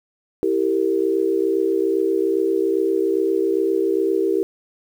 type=chord; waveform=sine; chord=E diminished; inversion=none; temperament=equal with one note detuned; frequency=329.6 / 392 / 459.5 Hz; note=E4 / G4 / Bb4; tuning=0 / 0 / -25 cents; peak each=-22 / -19 / -23 dBFS; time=0.43-4.43 s; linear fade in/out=0 ms; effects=8-bit